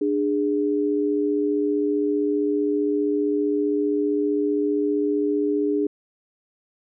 sine tone pair together, 296.3 / 411.6 Hz, D4 / G#4, +15 / -16 cents, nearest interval tritone, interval 569 cents, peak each -22 dBFS, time 0.01-5.87 s, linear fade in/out 5 ms, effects none

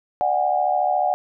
sine tone cluster, 596 / 737 / 811 Hz, D5 / F#5 / G#5, +25 / -7 / -41 cents, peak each -25 / -19 / -24 dBFS, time 0.21-1.14 s, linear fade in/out 0 ms, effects none

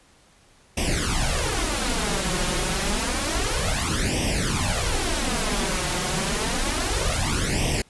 pink noise with flanger, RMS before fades -24 dBFS, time 0.77-7.82 s, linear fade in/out 5 ms, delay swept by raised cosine 0.35 to 5.55 ms, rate 0.29 Hz, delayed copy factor +0.8, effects pink hiss -56 dBFS RMS until 7.89 s + resampled to 24000 Hz

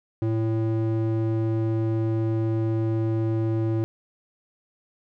square tone with band-pass filter, 111.5 Hz, A2, 23 cents sharp, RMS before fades -24 dBFS, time 0.22-3.84 s, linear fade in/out 0 ms, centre 240 Hz, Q 2.6, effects none

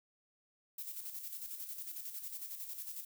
violet noise with tremolo, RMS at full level -43 dBFS, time 0.78-3.05 s, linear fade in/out 5 ms, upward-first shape square, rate 11 Hz, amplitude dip 50%, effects none

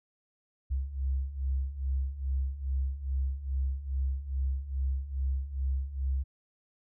sine beating tone pair, 65.41 / 67.81 Hz, C2 / C#2, 0 / -38 cents, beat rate 2.4 Hz, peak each -34 / -30 dBFS, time 0.7-6.24 s, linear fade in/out 20 ms, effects none

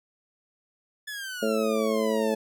sawtooth exponential sweep, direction down, 1735 to 858 Hz, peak -30 dBFS, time 1.07-2.35 s, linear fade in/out 10 ms
harmonic tone, 110 Hz, A2, in tune, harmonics 2 / 3 / 4 / 5 / 6, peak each -28 / -35 / -27 / -28 / -34 dBFS, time 1.42-2.35 s, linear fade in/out 10 ms
effects none

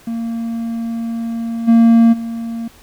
triangle tone with level steps, 230 Hz, A#3, 23 cents flat, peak -17 / -4 / -19 dBFS, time 0.07-2.68 s, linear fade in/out 5 ms, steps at 1.67 / 2.12 s, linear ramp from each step 20 ms, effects pink hiss -46 dBFS RMS until 2.82 s

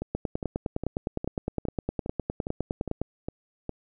two click trains, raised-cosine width 2 ms, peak -14 / -18 dBFS, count 29 / 10, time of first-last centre 0.15-3.016 / 0.02-3.693 s, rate 9.77 / 2.45 Hz, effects none

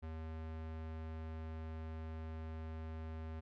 square tone with low-pass filter, 79.9 Hz, D#2, 47 cents sharp, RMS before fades -45 dBFS, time 0.02-3.41 s, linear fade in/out 20 ms, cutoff 2400 Hz, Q 0.63, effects none

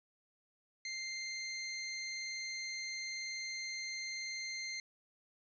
20% pulse tone, 2093 Hz, C7, in tune, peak -34 dBFS, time 0.85-4.8 s, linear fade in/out 2 ms, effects resampled to 16000 Hz + 12-bit

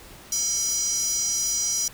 square tone with high-pass filter, 448.7 Hz, A4, 34 cents sharp, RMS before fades -25 dBFS, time 0.32-1.88 s, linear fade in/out 2 ms, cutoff 5900 Hz, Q 8.2, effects pink hiss -46 dBFS RMS until 1.93 s

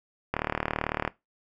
click train, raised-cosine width 0.5 ms, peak -11 dBFS, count 29, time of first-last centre 0.34-1.077 s, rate 38 Hz, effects noise-tail reverb RT60 0.2 s tail -19 dB re dry

